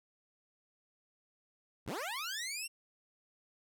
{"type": "linear sweep", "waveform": "15% pulse", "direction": "up", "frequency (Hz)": [31.13, 2793], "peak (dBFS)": -31, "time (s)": [1.86, 2.68], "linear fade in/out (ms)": 20, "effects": []}